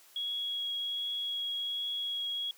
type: tone with vibrato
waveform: sine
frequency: 3322 Hz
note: G#7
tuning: in tune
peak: -32 dBFS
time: 0.16-2.51 s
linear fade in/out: 2 ms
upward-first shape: triangle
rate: 1.3 Hz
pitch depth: 9 cents each way
effects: white hiss -59 dBFS RMS until 2.57 s + high-pass 400 Hz 12 dB/octave